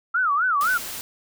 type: tone with vibrato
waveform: sine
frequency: 1307 Hz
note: E6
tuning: 15 cents flat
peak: -18 dBFS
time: 0.14-0.78 s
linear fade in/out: 10 ms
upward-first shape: sine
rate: 3.9 Hz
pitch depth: 260 cents each way
type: noise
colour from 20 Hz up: white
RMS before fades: -33 dBFS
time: 0.61-1.01 s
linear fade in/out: 0 ms
effects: none